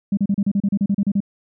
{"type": "tone bursts", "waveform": "sine", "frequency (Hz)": 200, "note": "G3", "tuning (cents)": 35, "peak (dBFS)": -14, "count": 13, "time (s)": [0.12, 1.204], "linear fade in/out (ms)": 5, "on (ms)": 52, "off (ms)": 34, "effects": ["tanh soft clip ceiling -10 dBFS"]}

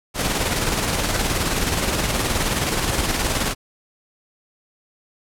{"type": "noise with tremolo", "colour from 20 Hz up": "pink", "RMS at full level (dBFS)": -20, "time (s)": [0.14, 3.55], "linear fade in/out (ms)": 50, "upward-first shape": "square", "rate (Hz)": 19, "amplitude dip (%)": 35, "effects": ["low-pass 12000 Hz 12 dB/octave"]}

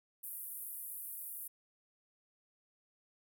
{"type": "band-pass noise", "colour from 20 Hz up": "white", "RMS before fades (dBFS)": -45, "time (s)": [0.23, 1.48], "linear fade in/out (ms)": 10, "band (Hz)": [10000, 16000], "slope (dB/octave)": 48, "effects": []}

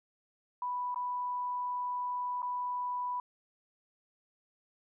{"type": "tone with dropouts", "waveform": "sine", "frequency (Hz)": 987.8, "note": "B5", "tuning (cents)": 0, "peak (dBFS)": -32, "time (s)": [0.62, 3.2], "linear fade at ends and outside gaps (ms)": 2, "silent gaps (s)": [[0.945, 0.959], [2.42, 2.428]], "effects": []}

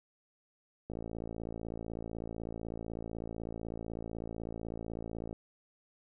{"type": "click train", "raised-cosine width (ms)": 2, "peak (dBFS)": -27, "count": 249, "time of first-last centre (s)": [0.9, 5.329], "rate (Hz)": 56, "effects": []}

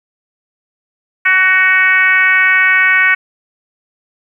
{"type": "tone with frequency modulation", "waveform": "sine", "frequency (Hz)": 1864.7, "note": "A#6", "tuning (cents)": 0, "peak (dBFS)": -7, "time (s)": [1.25, 3.15], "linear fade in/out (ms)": 10, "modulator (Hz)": 368, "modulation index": 1.4, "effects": ["8-bit"]}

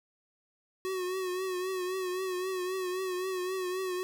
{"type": "tone with vibrato", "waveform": "square", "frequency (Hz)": 370.1, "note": "F#4", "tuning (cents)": 0, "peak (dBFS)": -32, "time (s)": [0.85, 4.03], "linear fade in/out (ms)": 0, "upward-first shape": "triangle", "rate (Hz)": 3.8, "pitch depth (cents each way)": 58, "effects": []}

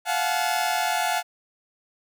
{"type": "tone cluster", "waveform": "sawtooth", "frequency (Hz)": [696, 737, 860], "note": ["F5", "F#5", "A5"], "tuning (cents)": [-6, -7, -40], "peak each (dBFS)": -23, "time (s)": [0.05, 1.23], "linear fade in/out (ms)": 50, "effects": []}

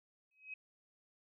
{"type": "tone with exponential growth", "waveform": "sine", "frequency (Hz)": 2540, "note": "D#7", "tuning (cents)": 35, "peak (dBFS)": -40, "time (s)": [0.31, 0.54], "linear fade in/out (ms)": 5, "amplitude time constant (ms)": 49, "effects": []}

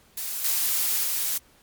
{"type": "noise with level steps", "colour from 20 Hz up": "blue", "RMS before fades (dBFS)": [-31, -24, -26], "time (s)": [0.17, 1.38], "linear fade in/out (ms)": 5, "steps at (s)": [0.44, 1.03], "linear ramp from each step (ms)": 5, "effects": ["pink hiss -58 dBFS RMS until 1.62 s", "MP3 96 kbps"]}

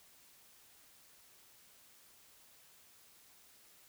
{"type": "silence", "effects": ["white hiss -63 dBFS RMS until 3.88 s"]}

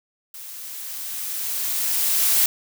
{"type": "noise with level ramp", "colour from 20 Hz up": "blue", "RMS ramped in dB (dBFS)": [-38, -17], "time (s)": [0.34, 2.46], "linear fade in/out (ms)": 2, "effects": []}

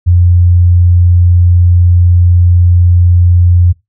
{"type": "tone", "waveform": "sine", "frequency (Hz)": 88, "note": "F2", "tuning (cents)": 14, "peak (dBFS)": -3, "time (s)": [0.06, 3.73], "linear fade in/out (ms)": 20, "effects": ["noise-tail reverb RT60 0.2 s tail -22 dB re dry"]}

